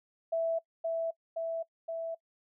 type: tone with echo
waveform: sine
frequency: 659.3 Hz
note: E5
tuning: in tune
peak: -27 dBFS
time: 0.32-0.59 s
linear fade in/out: 10 ms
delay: 520 ms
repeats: 3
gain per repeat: -2 dB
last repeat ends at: 2.15 s
effects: noise-tail reverb RT60 0.1 s tail -23 dB re dry